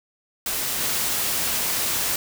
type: noise with level steps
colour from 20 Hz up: white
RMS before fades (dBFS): -26 / -24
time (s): 0.46-2.16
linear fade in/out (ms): 2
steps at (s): 0.8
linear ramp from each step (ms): 5
effects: none